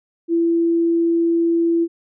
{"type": "tone", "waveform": "sine", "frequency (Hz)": 335.6, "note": "E4", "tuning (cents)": 31, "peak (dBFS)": -14, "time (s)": [0.28, 1.88], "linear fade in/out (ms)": 50, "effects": []}